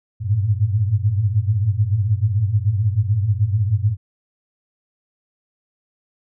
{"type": "tone cluster", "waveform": "sine", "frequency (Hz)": [96.5, 105.8, 112.6], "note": ["G2", "G#2", "A2"], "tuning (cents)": [-27, 33, 40], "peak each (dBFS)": -20, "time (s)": [0.2, 3.97], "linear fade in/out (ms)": 50, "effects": []}